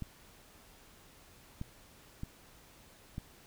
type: clicks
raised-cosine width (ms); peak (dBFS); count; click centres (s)
5; -26; 4; 0.023 / 1.614 / 2.234 / 3.181
effects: pink hiss -59 dBFS RMS until 3.46 s